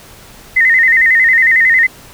sine tone with vibrato, 1939 Hz, B6, 32 cents flat, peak -6 dBFS, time 0.56-1.87 s, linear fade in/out 10 ms, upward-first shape square, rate 11 Hz, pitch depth 86 cents each way, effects pink hiss -38 dBFS RMS until 2.13 s

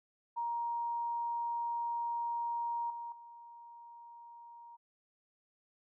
sine tone with level steps, 940 Hz, A#5, 14 cents sharp, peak -33 / -40 / -50 dBFS, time 0.36-4.77 s, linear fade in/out 20 ms, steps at 2.9 / 3.12 s, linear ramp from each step 2 ms, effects none

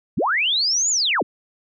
sine linear two-way sweep, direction up then down, 87.31 to 7120 to 90.4 Hz, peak -17 dBFS, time 0.17-1.23 s, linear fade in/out 10 ms, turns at 0.9 s, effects none

